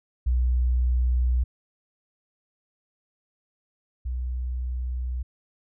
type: tone pair in turn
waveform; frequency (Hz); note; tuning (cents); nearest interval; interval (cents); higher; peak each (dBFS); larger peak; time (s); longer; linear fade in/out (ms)
sine; 61.74 / 62.28; B1 / B1; 0 / +15; unison; 15; second; -19 / -26; first; 0.26-1.44 / 4.05-5.23; neither; 10
effects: none